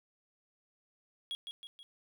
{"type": "tone with echo", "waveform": "triangle", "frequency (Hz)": 3315, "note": "G#7", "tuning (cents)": -4, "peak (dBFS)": -34, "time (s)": [1.31, 1.35], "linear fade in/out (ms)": 0, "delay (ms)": 160, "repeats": 3, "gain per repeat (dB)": -5, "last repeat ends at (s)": 1.83, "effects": []}